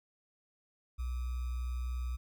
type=tone with sample-and-hold; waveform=sine; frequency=61.74 Hz; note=B1; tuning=in tune; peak=-33 dBFS; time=0.98-2.17 s; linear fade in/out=20 ms; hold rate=1225 Hz; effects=none